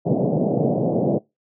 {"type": "band-pass noise", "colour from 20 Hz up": "pink", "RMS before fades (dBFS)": -20, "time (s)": [0.05, 1.19], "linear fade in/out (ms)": 20, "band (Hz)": [130, 690], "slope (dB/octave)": 48, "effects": ["noise-tail reverb RT60 0.2 s tail -22 dB re dry"]}